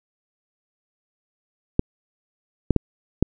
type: clicks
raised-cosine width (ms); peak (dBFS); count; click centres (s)
3; -3; 4; 1.794 / 2.707 / 2.763 / 3.226
effects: none